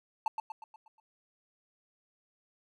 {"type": "tone with echo", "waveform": "triangle", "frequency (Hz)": 880, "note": "A5", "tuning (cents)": 0, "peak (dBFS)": -24, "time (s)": [0.26, 0.28], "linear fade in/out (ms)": 2, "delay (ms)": 120, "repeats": 6, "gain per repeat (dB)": -6, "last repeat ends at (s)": 1, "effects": []}